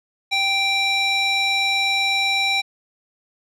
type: tone with band-pass filter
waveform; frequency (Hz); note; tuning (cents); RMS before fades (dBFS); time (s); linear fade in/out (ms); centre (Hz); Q
square; 784; G5; 0; -20; 0.31-2.62; 20; 3200; 4.5
effects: none